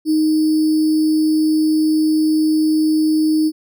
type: tone with sample-and-hold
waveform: sine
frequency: 311.1 Hz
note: D#4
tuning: in tune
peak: -12 dBFS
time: 0.05-3.52 s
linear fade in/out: 50 ms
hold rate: 4900 Hz
effects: none